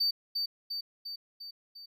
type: tone with echo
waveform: triangle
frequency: 4596 Hz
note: D8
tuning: 38 cents flat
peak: -24 dBFS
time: 0-0.11 s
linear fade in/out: 10 ms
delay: 350 ms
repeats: 5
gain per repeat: -4 dB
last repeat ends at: 1.86 s
effects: none